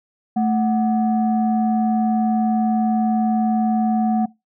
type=tone pair together; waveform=sine; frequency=220 / 740 Hz; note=A3 / F#5; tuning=0 / 0 cents; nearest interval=octave + major sixth; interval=2100 cents; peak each=-16 / -20 dBFS; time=0.36-4.26 s; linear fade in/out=10 ms; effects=noise-tail reverb RT60 0.2 s tail -21 dB re dry + tanh soft clip ceiling -10 dBFS